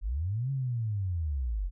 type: linear two-way sweep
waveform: sine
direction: up then down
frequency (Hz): 41.2 to 138.59 to 41.2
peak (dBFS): -28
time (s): 0.01-1.71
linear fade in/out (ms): 50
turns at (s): 0.51
effects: none